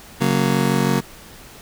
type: chord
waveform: 30% pulse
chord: F# major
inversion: second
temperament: just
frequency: 138.75 / 185 / 231.2 Hz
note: C#3 / F#3 / A#3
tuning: +2 / 0 / -14 cents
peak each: -18 dBFS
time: 0.2-1.01 s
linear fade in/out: 20 ms
effects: pink hiss -42 dBFS RMS until 1.61 s